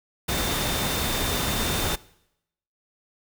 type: tone in noise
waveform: sine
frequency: 3606 Hz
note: A7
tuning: 42 cents sharp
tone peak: -34 dBFS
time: 0.28-1.96 s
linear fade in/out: 10 ms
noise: pink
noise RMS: -26 dBFS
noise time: 0.28-1.96 s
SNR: -11 dB
effects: noise-tail reverb RT60 0.8 s tail -21 dB re dry